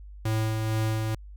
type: tone with tremolo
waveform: square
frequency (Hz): 110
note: A2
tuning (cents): 0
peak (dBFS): -24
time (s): 0.25-1.15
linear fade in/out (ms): 5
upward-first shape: sine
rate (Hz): 2.2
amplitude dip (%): 30
effects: added 50 Hz sine -41 dBFS peak until 1.36 s